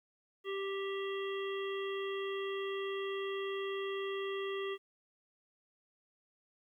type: harmonic tone with a mistuned harmonic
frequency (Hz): 392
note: G4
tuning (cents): 0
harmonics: 1 / 3 / 5 / 7 / 8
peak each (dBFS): -36 / -45 / -46 / -49 / -48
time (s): 0.44-4.78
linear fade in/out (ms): 50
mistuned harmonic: 8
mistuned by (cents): +69
effects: 12-bit